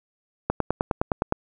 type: click train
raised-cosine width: 1 ms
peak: -7 dBFS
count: 9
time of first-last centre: 0.5-1.324 s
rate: 9.71 Hz
effects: none